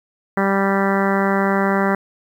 harmonic tone, 196 Hz, G3, in tune, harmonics 1 / 2 / 3 / 4 / 5 / 6 / 7 / 8 / 9 / 10, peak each -19 / -22 / -24 / -25 / -26 / -27 / -27 / -28 / -29 / -29 dBFS, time 0.37-1.95 s, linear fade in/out 2 ms, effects 8-bit

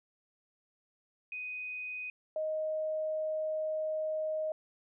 sine tone pair in turn, 2497 / 624.2 Hz, D#7 / D#5, +6 / +5 cents, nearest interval 2 octaves, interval 2401 cents, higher first, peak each -37 / -31 dBFS, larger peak second, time 1.32-2.1 / 2.36-4.52 s, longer second, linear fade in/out 2 ms, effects none

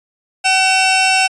sawtooth tone pair together, 757 / 2698 Hz, F#5 / E7, +39 / +40 cents, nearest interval octave + minor seventh, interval 2201 cents, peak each -10 dBFS, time 0.44-1.28 s, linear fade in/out 20 ms, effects resampled to 22050 Hz

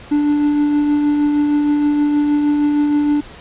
triangle tone with tremolo, 293.7 Hz, D4, in tune, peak -9 dBFS, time 0.11-3.21 s, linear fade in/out 10 ms, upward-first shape triangle, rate 6.4 Hz, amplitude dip 30%, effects pink hiss -38 dBFS RMS until 3.4 s + resampled to 8000 Hz

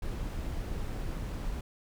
brown noise, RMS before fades -35 dBFS, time 0.02-1.61 s, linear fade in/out 5 ms, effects none

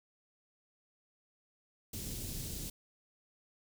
pink band-stop noise, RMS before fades -41 dBFS, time 1.93-2.7 s, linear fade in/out 5 ms, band 280 to 4800 Hz, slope 12 dB/octave, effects none

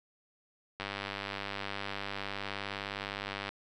click train, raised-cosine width 0.3 ms, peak -20 dBFS, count 269, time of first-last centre 0.8-3.491 s, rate 99.6 Hz, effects none

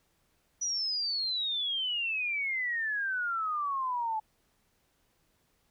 sine exponential sweep, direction down, 5920 to 858 Hz, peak -29 dBFS, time 0.61-4.2 s, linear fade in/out 10 ms, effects pink hiss -72 dBFS RMS until 5.7 s

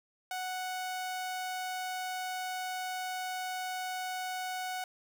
sawtooth tone, 740 Hz, F#5, in tune, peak -31 dBFS, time 0.31-4.84 s, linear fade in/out 2 ms, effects none

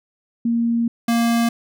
sine / square tone pair in turn, 233.1 / 233.1 Hz, A#3 / A#3, 0 / 0 cents, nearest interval unison, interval 0 cents, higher neither, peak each -16 dBFS, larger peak neither, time 0.45-0.88 / 1.08-1.49 s, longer first, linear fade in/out 5 ms, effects none

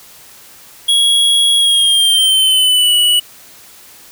square tone with pitch glide, 3322 to 2943 Hz, G#7 to F#7, 0 to -10 cents, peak -9 dBFS, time 0.88-3.2 s, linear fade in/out 10 ms, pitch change -210 cents, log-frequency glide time 1.56-2.94 s, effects white hiss -40 dBFS RMS until 4.11 s

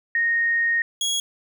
sine / 25% pulse tone pair in turn, 1858 / 3321 Hz, A#6 / G#7, -6 / -1 cents, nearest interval minor seventh, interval 1005 cents, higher second, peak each -18 dBFS, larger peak neither, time 0.15-0.82 / 1.01-1.2 s, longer first, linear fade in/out 2 ms, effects none

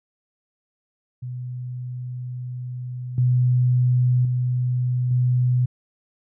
sine tone with level steps, 124.8 Hz, B2, 19 cents sharp, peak -28 / -15 / -19 / -16 dBFS, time 1.22-5.66 s, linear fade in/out 10 ms, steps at 3.18 / 4.25 / 5.11 s, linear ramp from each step 2 ms, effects none

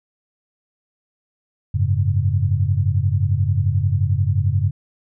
sine chord, F# suspended second, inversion none, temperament equal, 92.5 / 103.83 / 138.59 Hz, F#2 / G#2 / C#3, 0 / 0 / 0 cents, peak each -19 / -19 / -22 dBFS, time 1.74-4.71 s, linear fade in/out 10 ms, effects none

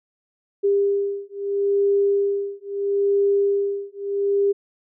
sine beating tone pair, 400 / 400.76 Hz, G4 / G4, +35 / +38 cents, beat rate 0.76 Hz, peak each -21 dBFS, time 0.63-4.53 s, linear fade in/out 20 ms, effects none

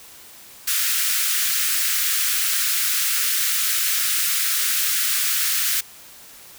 white high-pass noise, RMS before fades -21 dBFS, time 0.67-5.81 s, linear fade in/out 10 ms, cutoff 1300 Hz, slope 48 dB/octave, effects white hiss -44 dBFS RMS until 6.58 s

